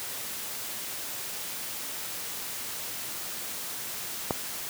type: click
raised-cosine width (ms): 1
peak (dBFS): -11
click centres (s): 4.308
effects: white hiss -36 dBFS RMS until 4.69 s + high-pass 80 Hz 12 dB/octave